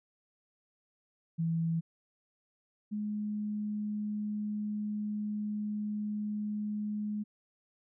sine tone pair in turn, 164.81 / 209.9 Hz, E3 / G#3, 0 / +19 cents, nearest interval major third, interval 419 cents, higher second, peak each -28 / -32 dBFS, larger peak first, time 1.38-1.81 / 2.91-7.24 s, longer second, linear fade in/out 20 ms, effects none

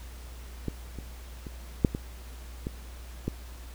clicks, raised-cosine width 3 ms, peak -17 / -26 / -26 / -6 / -18 / -19 / -15 dBFS, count 7, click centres 0.683 / 0.987 / 1.468 / 1.848 / 1.949 / 2.669 / 3.28 s, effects added 60 Hz sine -41 dBFS peak until 3.74 s + pink hiss -51 dBFS RMS until 3.74 s

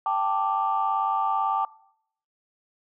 sine chord, G suspended second, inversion none, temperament just, 784 / 882 / 1176 Hz, G5 / A5 / D6, 0 / +4 / +2 cents, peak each -26 dBFS, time 0.06-1.65 s, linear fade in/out 2 ms, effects noise-tail reverb RT60 0.7 s tail -22 dB re dry + tanh soft clip ceiling -13 dBFS

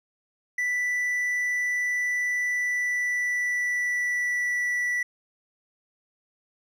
triangle tone with pitch glide, 1975.5 to 1959.6 Hz, B6 to B6, 0 to -14 cents, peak -22 dBFS, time 0.58-5.03 s, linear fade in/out 5 ms, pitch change -14 cents, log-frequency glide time 2.44-4.55 s, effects none

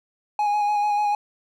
triangle tone with vibrato, 830.6 Hz, G#5, in tune, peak -17 dBFS, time 0.39-1.15 s, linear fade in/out 2 ms, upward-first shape square, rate 6.8 Hz, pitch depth 17 cents each way, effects none

